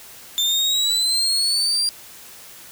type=exponential sweep; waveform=35% pulse; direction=up; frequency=3556 to 4781 Hz; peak=-16 dBFS; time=0.38-1.89 s; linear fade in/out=0 ms; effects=white hiss -42 dBFS RMS until 2.71 s